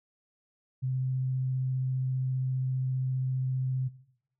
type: tone with vibrato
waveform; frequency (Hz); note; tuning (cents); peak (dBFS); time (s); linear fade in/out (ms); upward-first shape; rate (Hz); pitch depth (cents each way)
sine; 129.9; C3; -12; -27; 0.82-3.89; 20; triangle; 15; 11
effects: noise-tail reverb RT60 0.7 s tail -17 dB re dry